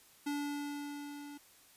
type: tone with level ramp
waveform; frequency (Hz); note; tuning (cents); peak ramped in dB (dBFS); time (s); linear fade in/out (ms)
square; 289; D4; -28; -34 to -47; 0.26-1.38; 10
effects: white hiss -62 dBFS RMS until 1.76 s + resampled to 32000 Hz